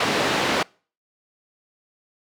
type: band-pass noise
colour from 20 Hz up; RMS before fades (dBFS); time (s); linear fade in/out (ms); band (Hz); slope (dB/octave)
pink; -22; 0-0.63; 5; 250 to 4000; 12
effects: noise-tail reverb RT60 0.4 s tail -26 dB re dry